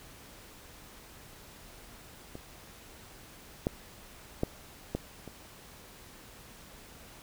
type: clicks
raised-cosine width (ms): 2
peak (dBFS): -28 / -14 / -14 / -17 / -29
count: 5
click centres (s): 2.354 / 3.669 / 4.434 / 4.95 / 5.277
effects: pink hiss -52 dBFS RMS until 7.22 s

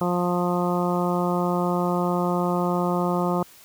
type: harmonic tone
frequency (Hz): 176.9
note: F3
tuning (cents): +23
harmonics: 1 / 2 / 3 / 4 / 5 / 6 / 7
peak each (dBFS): -24 / -27 / -29 / -30 / -31 / -32 / -32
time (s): 0.01-3.43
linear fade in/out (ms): 2
effects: white hiss -50 dBFS RMS until 3.64 s

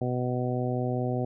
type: harmonic tone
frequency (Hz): 124.8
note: B2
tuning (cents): +19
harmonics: 1 / 2 / 3 / 4 / 5 / 6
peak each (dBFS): -29 / -32 / -34 / -35 / -36 / -37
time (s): 0.01-1.25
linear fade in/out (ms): 5
effects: none

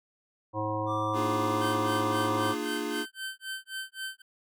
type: harmonic tone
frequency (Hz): 107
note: A2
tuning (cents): -48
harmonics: 1 / 3 / 5 / 7 / 9 / 10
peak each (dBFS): -35 / -35 / -34 / -39 / -34 / -38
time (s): 0.53-2.55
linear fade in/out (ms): 50
type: tone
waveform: triangle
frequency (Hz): 1174.7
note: D6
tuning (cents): 0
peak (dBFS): -30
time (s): 0.86-2.57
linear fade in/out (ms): 50
type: chord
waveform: square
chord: Bb dominant seventh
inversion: none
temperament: equal with one note detuned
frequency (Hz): 233.1 / 301.1 / 349.2 / 415.3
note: Bb3 / D4 / F4 / Ab4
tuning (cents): 0 / +43 / 0 / 0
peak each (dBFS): -39 / -35 / -38 / -37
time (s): 1.13-3.06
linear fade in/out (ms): 50
type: tone with tremolo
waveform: 25% pulse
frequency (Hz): 1545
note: G6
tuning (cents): -26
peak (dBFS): -29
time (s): 1.61-4.22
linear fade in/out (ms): 5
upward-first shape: sine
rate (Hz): 3.8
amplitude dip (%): 100
effects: none

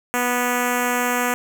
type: tone with notch filter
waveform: 5% pulse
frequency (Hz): 245.6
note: B3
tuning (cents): -9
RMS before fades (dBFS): -21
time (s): 0.14-1.34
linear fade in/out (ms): 0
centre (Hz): 3800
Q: 0.87
effects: none

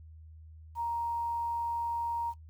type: tone with quantisation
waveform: sine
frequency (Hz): 936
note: A#5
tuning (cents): +7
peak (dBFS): -30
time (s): 0.75-2.34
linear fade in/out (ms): 50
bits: 10
effects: noise-tail reverb RT60 0.1 s tail -17 dB re dry + added 79 Hz sine -48 dBFS peak until 2.49 s

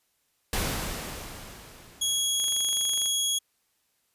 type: noise with exponential decay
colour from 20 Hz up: pink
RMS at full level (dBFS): -27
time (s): 0.53-2.83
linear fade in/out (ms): 2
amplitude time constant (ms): 500
type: tone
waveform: 20% pulse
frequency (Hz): 3322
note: G#7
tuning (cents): 0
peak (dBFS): -19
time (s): 2.01-3.39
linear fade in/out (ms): 10
type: click train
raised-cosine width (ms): 0.2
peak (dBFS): -24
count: 17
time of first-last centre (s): 2.4-3.058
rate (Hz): 24.3
effects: white hiss -72 dBFS RMS until 4.14 s + resampled to 32000 Hz

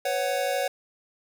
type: chord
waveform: square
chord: B suspended second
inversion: none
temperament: equal with one note detuned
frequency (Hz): 502.2 / 554.4 / 740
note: B4 / C#5 / F#5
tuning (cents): +29 / 0 / 0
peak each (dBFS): -32 / -28 / -30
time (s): 0.05-0.68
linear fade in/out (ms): 5
effects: none

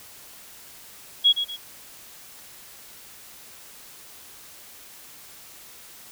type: tone with echo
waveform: sine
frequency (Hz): 3322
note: G#7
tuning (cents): 0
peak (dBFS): -13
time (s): 1.24-1.33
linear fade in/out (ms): 20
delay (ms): 120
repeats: 2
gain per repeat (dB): -9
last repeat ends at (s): 1.57
effects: white hiss -46 dBFS RMS until 6.11 s

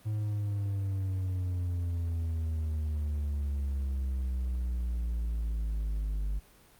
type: exponential sweep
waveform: triangle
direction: down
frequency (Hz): 107.9 to 49.51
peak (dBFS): -27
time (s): 0.05-6.4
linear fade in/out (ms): 20
effects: pink hiss -59 dBFS RMS until 6.79 s + Opus 32 kbps

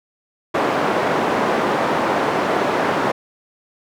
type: band-pass noise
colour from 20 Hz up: white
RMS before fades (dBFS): -19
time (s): 0.54-3.12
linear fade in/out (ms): 10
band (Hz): 220 to 940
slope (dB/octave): 12
effects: none

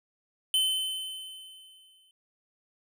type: tone with exponential decay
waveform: square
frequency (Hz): 3058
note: G7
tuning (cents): -44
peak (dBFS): -22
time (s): 0.54-2.11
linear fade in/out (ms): 1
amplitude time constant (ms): 340
effects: none

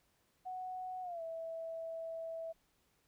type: tone with pitch glide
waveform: sine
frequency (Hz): 740 to 655.5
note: F#5 to E5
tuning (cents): 0 to -10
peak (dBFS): -40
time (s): 0.45-2.53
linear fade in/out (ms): 20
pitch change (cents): -210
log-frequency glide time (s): 1.02-1.22
effects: pink hiss -75 dBFS RMS until 3.07 s

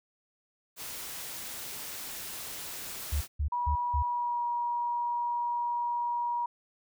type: noise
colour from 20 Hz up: white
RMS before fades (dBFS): -40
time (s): 0.76-3.28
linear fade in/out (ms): 50
type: tone bursts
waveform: sine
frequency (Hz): 73.5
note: D2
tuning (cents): +2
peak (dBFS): -26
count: 4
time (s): 3.12-4.028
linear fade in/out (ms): 10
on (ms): 92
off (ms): 180
type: tone with pitch glide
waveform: sine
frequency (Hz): 968 to 955.8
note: B5 to A#5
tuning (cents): -35 to +43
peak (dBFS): -28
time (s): 3.52-6.46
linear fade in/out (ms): 5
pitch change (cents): -22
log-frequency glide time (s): 4.04-4.43
effects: none

